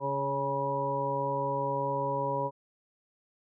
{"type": "harmonic tone with a mistuned harmonic", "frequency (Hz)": 138.59, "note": "C#3", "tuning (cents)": 0, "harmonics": [1, 2, 3, 4, 6, 7], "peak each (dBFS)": [-37, -41, -37, -33, -42, -31], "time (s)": [0, 2.51], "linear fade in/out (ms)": 50, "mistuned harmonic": 2, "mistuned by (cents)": 31, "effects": []}